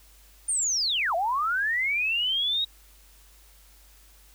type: linear two-way sweep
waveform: sine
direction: down then up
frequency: 9130 to 644 to 3818 Hz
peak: -23 dBFS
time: 0.48-2.65 s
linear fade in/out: 10 ms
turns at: 1.15 s
effects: added 50 Hz sine -54 dBFS peak until 4.34 s + white hiss -57 dBFS RMS until 4.34 s